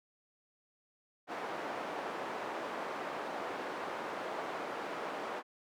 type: band-pass noise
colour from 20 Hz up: white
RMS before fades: -40 dBFS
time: 1.27-5.43 s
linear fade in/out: 50 ms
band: 340 to 1000 Hz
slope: 12 dB/octave
effects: none